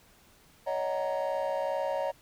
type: chord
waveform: triangle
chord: D# minor seventh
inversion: third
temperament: just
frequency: 560 / 622.3 / 746.7 / 933.4 Hz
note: C#5 / D#5 / F#5 / A#5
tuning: +18 / 0 / +16 / +2 cents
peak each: -29 / -31 / -35 / -33 dBFS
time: 0.66-2.12 s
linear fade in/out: 20 ms
effects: tanh soft clip ceiling -20 dBFS + pink hiss -60 dBFS RMS until 2.21 s